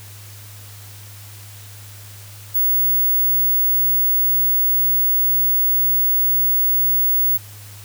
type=tone; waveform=sine; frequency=15700 Hz; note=B9; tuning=11 cents flat; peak=-14 dBFS; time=2.54-7.38 s; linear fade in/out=20 ms; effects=added 102 Hz sine -38 dBFS peak until 7.84 s + white hiss -42 dBFS RMS until 7.84 s